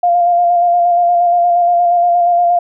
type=tone with vibrato; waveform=sine; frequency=698.5 Hz; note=F5; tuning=in tune; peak=-8 dBFS; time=0.03-2.59 s; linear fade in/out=5 ms; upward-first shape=square; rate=8.5 Hz; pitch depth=20 cents each way; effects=none